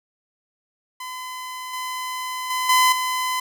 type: tone with level steps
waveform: sawtooth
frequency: 1017 Hz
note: C6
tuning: 50 cents flat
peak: -27 / -23 / -18 / -10 / -18 dBFS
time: 1-3.4 s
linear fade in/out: 5 ms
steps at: 1.73 / 2.5 / 2.69 / 2.92 s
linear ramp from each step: 5 ms
effects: none